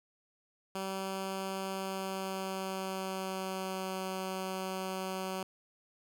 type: tone with pitch glide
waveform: 10% pulse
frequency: 192 to 188.59 Hz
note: G3 to F#3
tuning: -36 to +33 cents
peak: -27 dBFS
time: 0.75-5.43 s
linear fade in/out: 2 ms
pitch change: -31 cents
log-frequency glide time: 1.71-3.98 s
effects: none